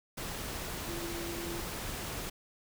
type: tone in noise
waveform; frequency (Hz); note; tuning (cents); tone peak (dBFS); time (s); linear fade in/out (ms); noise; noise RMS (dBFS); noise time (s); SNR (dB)
sine; 340; F4; -46; -40; 0.88-1.61; 10; pink; -39; 0.17-2.3; -4
effects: none